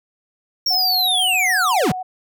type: linear sweep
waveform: square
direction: down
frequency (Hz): 5600 to 110.2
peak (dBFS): -16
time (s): 0.66-1.92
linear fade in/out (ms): 5
type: tone with vibrato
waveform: sine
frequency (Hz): 740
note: F#5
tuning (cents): 0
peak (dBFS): -24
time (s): 0.7-2.03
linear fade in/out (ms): 10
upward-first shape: triangle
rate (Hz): 14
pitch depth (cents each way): 19
effects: none